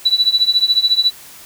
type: tone with tremolo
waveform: sine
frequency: 3951 Hz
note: B7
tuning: in tune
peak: -7 dBFS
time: 0.05-1.11 s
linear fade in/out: 10 ms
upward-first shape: triangle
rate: 14 Hz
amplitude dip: 95%
effects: white hiss -39 dBFS RMS until 1.45 s